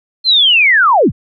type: linear sweep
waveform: sine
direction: down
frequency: 4236 to 40.52 Hz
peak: -6 dBFS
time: 0.24-1.12 s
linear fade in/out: 50 ms
effects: none